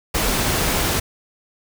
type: noise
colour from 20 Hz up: pink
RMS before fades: -20 dBFS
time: 0.14-1 s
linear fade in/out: 10 ms
effects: none